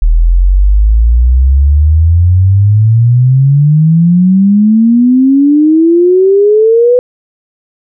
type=exponential sweep; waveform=sine; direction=up; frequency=38.77 to 501 Hz; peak=-3 dBFS; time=0.02-6.99 s; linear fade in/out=0 ms; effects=none